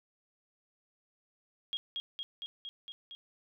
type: tone with echo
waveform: sine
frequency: 3267 Hz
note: G#7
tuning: 29 cents flat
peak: -32 dBFS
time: 1.73-1.77 s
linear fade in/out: 0 ms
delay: 230 ms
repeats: 6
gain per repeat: -2 dB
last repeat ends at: 3.15 s
effects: none